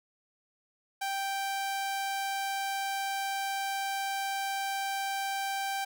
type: tone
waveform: sawtooth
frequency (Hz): 784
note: G5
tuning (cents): 0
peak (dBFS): -27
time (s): 1.01-5.85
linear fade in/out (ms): 10
effects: none